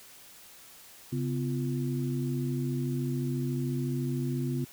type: tone cluster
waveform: sine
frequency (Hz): 136.6 / 250.8 / 344.6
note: C#3 / B3 / F4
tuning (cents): -25 / +27 / -23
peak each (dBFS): -30 / -33 / -37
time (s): 1.12-4.65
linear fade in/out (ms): 10
effects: white hiss -52 dBFS RMS until 4.72 s